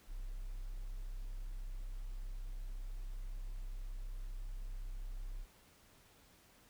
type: tone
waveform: sine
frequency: 32.66 Hz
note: C1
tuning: 2 cents flat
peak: -38 dBFS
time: 0.07-5.46 s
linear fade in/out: 50 ms
effects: tanh soft clip ceiling -39 dBFS + pink hiss -65 dBFS RMS until 6.69 s